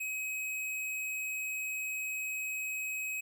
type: tone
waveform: square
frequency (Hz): 2540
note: D#7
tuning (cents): +35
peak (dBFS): -35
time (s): 0-3.21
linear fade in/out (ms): 10
effects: none